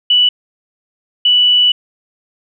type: tone bursts at uneven times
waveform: sine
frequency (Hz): 2960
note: F#7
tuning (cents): 0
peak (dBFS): -7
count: 2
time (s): 0.1-0.29 / 1.25-1.72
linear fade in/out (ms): 5
effects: none